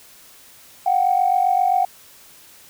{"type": "tone pair together", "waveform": "sine", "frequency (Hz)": [724.4, 772], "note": ["F#5", "G5"], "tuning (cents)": [-37, -27], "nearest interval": "minor second", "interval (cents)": 110, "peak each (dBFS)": -17, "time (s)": [0.86, 1.85], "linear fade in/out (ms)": 5, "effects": ["tanh soft clip ceiling -7 dBFS", "white hiss -47 dBFS RMS until 2.69 s"]}